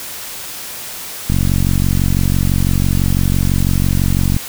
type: click train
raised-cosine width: 5 ms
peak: -3 dBFS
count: 142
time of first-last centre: 1.3-4.365 s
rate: 46 Hz
effects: white hiss -28 dBFS RMS until 4.48 s